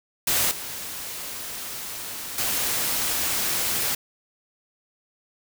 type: noise with level steps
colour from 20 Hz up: white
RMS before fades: -22 / -34 / -25 dBFS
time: 0.27-3.95 s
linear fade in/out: 5 ms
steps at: 0.51 / 2.38 s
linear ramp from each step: 2 ms
effects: none